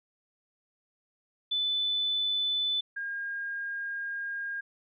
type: tone pair in turn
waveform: sine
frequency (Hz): 3501 / 1618.2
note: A7 / G#6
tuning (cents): -9 / -45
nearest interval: octave + minor second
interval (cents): 1336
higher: first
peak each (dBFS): -26 / -32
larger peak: first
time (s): 1.51-2.81 / 2.96-4.61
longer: second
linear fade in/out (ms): 10
effects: none